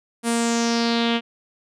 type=tone with low-pass filter sweep; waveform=sawtooth; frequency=233.1 Hz; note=A#3; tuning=in tune; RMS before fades=-21 dBFS; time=0.23-1.21 s; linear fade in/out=50 ms; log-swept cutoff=10000 to 3000 Hz; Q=3.9; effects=none